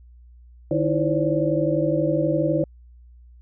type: tone cluster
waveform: sine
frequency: 151.2 / 314.3 / 333.8 / 522 / 574 Hz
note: D#3 / D#4 / E4 / C5 / D5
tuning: -49 / +18 / +22 / -4 / -40 cents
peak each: -25 dBFS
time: 0.71-2.64 s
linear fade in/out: 2 ms
effects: added 60 Hz sine -45 dBFS peak until 3.41 s